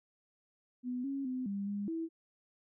sine tone with pitch steps, 248.8 / 274.8 / 255.4 / 199.5 / 203 / 327.4 Hz, B3 / C#4 / C4 / G3 / G#3 / E4, +13 / -15 / -42 / +31 / -39 / -12 cents, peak -34 dBFS, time 0.83-2.09 s, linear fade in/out 50 ms, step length 210 ms, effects none

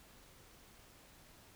silence, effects pink hiss -61 dBFS RMS until 1.55 s

